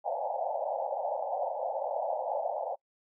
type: band-pass noise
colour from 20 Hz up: pink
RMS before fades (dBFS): -33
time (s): 0.04-2.76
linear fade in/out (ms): 20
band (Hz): 530 to 870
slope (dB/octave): 96
effects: noise-tail reverb RT60 0.1 s tail -24 dB re dry